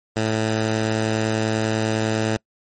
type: tone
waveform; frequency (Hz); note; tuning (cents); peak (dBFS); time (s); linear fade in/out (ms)
10% pulse; 110; A2; 0; -11; 0.16-2.37; 5
effects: noise-tail reverb RT60 0.1 s tail -25 dB re dry + MP3 32 kbps